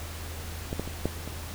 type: clicks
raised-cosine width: 2 ms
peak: -18 / -16 / -23 / -12 / -22 dBFS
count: 5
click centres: 0.729 / 0.796 / 0.876 / 1.056 / 1.276 s
effects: added 81 Hz sine -38 dBFS peak until 1.54 s + pink hiss -41 dBFS RMS until 1.54 s